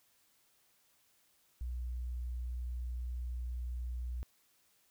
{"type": "tone", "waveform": "sine", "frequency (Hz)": 61, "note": "B1", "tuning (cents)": -21, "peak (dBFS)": -36, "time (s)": [1.61, 4.23], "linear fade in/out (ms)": 0, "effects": ["white hiss -71 dBFS RMS until 4.9 s"]}